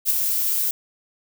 violet noise with ADSR envelope, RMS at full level -17 dBFS, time 0.05-0.71 s, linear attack 50 ms, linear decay 15 ms, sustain -5 dB, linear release 3 ms, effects none

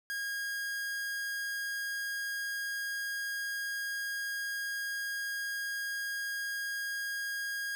45% pulse tone, 1631 Hz, G#6, 32 cents flat, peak -34 dBFS, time 0.1-7.75 s, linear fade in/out 0 ms, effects none

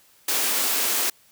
white high-pass noise, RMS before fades -23 dBFS, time 0.28-1.1 s, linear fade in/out 5 ms, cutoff 230 Hz, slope 48 dB/octave, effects white hiss -57 dBFS RMS until 1.31 s

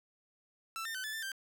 sawtooth tone with pitch steps, 1331 / 1808 / 1522 / 1738 / 1778 / 1575 Hz, E6 / A6 / F#6 / A6 / A6 / G6, +16 / +47 / +48 / -22 / +18 / +8 cents, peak -34 dBFS, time 0.76-1.318 s, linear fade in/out 0 ms, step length 93 ms, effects none

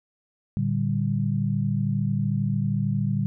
sine chord, G minor, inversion first, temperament equal with one note detuned, 113.75 / 146.83 / 196 Hz, Bb2 / D3 / G3, -42 / 0 / 0 cents, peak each -26 / -26 / -26 dBFS, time 0.57-3.26 s, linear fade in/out 0 ms, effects none

